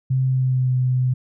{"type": "tone with pitch glide", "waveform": "sine", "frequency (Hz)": [130.81, 127.38], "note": ["C3", "C3"], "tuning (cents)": [0, -46], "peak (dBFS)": -16, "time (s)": [0.1, 1.14], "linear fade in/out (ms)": 10, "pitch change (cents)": -46, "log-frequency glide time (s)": [0.25, 0.74], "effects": []}